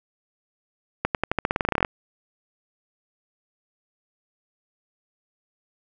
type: accelerating click train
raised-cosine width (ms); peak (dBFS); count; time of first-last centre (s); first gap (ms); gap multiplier
0.5; -6; 17; 1.05-1.848; 98; 0.9
effects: none